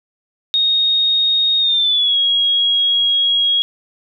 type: tone with pitch glide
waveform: sine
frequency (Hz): 3725 to 3299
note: A#7 to G#7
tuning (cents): -2 to -12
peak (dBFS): -12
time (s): 0.54-3.62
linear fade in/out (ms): 0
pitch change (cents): -210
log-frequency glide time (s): 1.59-2.18
effects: none